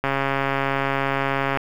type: click train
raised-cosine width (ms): 0.5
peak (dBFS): -7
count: 211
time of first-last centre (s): 0.04-1.573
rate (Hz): 137
effects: 7-bit